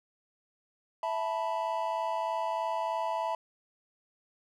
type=chord; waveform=triangle; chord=E suspended fourth; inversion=none; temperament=equal with one note detuned; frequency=659.3 / 880 / 983.2 Hz; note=E5 / A5 / B5; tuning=0 / 0 / -8 cents; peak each=-32 dBFS; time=1.03-3.35 s; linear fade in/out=2 ms; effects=none